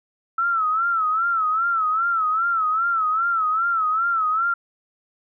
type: tone with vibrato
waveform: sine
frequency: 1318.5 Hz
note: E6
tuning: in tune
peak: -18 dBFS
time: 0.38-4.54 s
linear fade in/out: 5 ms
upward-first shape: sine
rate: 2.5 Hz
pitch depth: 100 cents each way
effects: none